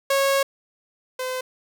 sawtooth tone pair in turn, 549 / 512.2 Hz, C#5 / C5, -17 / -37 cents, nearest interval minor second, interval 120 cents, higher first, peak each -14 / -22 dBFS, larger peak first, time 0.1-0.43 / 1.19-1.41 s, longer first, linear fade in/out 5 ms, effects none

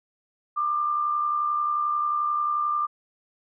sine tone with amplitude modulation, 1193 Hz, D6, 27 cents sharp, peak -20 dBFS, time 0.56-2.87 s, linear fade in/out 20 ms, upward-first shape sine, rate 71.3 Hz, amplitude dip 45%, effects none

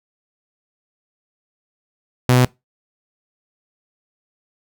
sawtooth tone, 125.6 Hz, B2, 30 cents sharp, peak -7 dBFS, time 2.29-2.45 s, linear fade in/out 0 ms, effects noise-tail reverb RT60 0.2 s tail -22 dB re dry

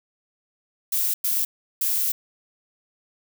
violet noise bursts at uneven times, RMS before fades -23 dBFS, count 3, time 0.92-1.14 / 1.24-1.45 / 1.81-2.12 s, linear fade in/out 5 ms, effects none

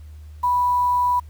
sine tone with quantisation, 984 Hz, B5, 7 cents flat, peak -16 dBFS, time 0.43-1.2 s, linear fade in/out 10 ms, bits 7, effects added 76 Hz sine -37 dBFS peak until 1.29 s + pink hiss -59 dBFS RMS until 1.29 s

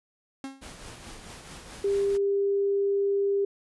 45% pulse tone with exponential decay, 269.7 Hz, C#4, 47 cents flat, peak -32 dBFS, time 0.44-0.72 s, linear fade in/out 1 ms, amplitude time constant 59 ms
pink noise with tremolo, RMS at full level -42 dBFS, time 0.61-2.18 s, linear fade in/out 20 ms, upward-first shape triangle, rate 4.6 Hz, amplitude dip 45%
sine tone, 398.7 Hz, G4, 29 cents sharp, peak -22 dBFS, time 1.84-3.45 s, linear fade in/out 5 ms
effects resampled to 24000 Hz

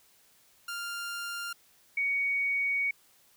sawtooth / sine tone pair in turn, 1396.9 / 2240 Hz, F6 / C#7, 0 / +18 cents, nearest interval minor sixth, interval 818 cents, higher second, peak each -31 / -26 dBFS, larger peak second, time 0.68-1.53 / 1.97-2.91 s, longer second, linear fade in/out 5 ms, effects white hiss -63 dBFS RMS until 3.36 s

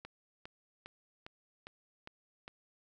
click train, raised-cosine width 0.3 ms, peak -30 dBFS, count 7, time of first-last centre 0.05-2.479 s, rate 2.47 Hz, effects none

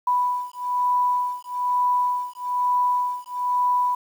sine beating tone pair, 987.8 / 988.9 Hz, B5 / B5, 0 / +2 cents, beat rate 1.1 Hz, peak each -23 / -23 dBFS, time 0.07-3.95 s, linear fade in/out 5 ms, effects 8-bit

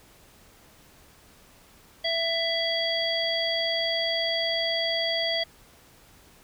harmonic tone, 664 Hz, E5, 12 cents sharp, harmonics 1 / 3 / 5 / 7, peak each -29 / -31 / -28 / -31 dBFS, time 2.04-5.44 s, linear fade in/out 10 ms, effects pink hiss -55 dBFS RMS until 6.43 s

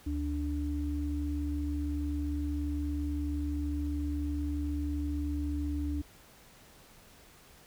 sine tone pair together, 73.1 / 292.7 Hz, D2 / D4, -7 / -6 cents, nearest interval 2 octaves, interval 2401 cents, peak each -32 / -34 dBFS, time 0.06-6.02 s, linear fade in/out 10 ms, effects pink hiss -57 dBFS RMS until 7.66 s

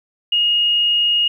sine tone, 2864 Hz, F7, 43 cents sharp, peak -13 dBFS, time 0.32-1.28 s, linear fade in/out 5 ms, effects 9-bit

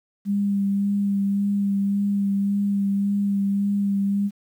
sine tone with vibrato, 200 Hz, G3, 35 cents sharp, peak -19 dBFS, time 0.25-4.31 s, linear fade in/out 50 ms, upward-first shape sine, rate 1.8 Hz, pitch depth 16 cents each way, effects 9-bit

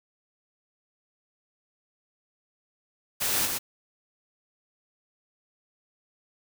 white noise with echo, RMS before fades -27 dBFS, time 3.2-3.47 s, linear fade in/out 20 ms, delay 120 ms, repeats 1, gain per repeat -3 dB, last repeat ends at 3.59 s, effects none

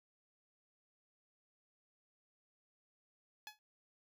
10% pulse tone with exponential decay, 848 Hz, G#5, 36 cents sharp, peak -35 dBFS, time 3.47-3.59 s, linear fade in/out 1 ms, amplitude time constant 25 ms, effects none

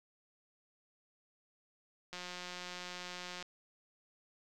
click train, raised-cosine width 0.2 ms, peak -27 dBFS, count 233, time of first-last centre 2.13-3.426 s, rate 179 Hz, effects none

